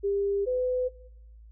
sine tone pair in turn, 400 / 504 Hz, G4 / B4, +35 / +35 cents, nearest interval major third, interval 400 cents, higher second, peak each -24 / -24 dBFS, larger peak neither, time 0.03-0.46 / 0.46-0.89 s, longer neither, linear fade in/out 20 ms, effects noise-tail reverb RT60 0.8 s tail -19 dB re dry + added 55 Hz sine -47 dBFS peak until 1.51 s

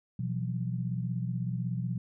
sine chord, B suspended fourth, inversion none, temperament equal with one note detuned, 123.47 / 168.76 / 185 Hz, B2 / E3 / F#3, 0 / +41 / 0 cents, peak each -32 / -35 / -37 dBFS, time 0.19-1.98 s, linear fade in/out 5 ms, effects none

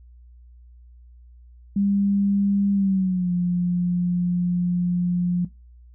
sine tone with pitch glide, 199.8 to 176.98 Hz, G3 to F3, +33 to +23 cents, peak -18 dBFS, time 1.76-5.45 s, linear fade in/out 5 ms, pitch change -210 cents, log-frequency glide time 2.73-3.32 s, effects noise-tail reverb RT60 0.2 s tail -17 dB re dry + added 60 Hz sine -45 dBFS peak until 5.94 s

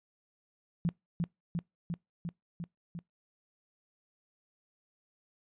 sine tone with echo, 170.6 Hz, F3, 40 cents flat, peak -26 dBFS, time 0.85-0.89 s, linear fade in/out 0 ms, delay 350 ms, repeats 6, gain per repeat -2 dB, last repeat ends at 2.99 s, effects noise-tail reverb RT60 0.2 s tail -24 dB re dry + resampled to 8000 Hz

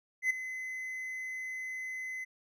triangle tone with ADSR envelope, 2037 Hz, C7, 47 cents flat, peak -22 dBFS, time 0.22-2.25 s, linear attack 83 ms, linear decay 7 ms, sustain -13 dB, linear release 17 ms, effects none

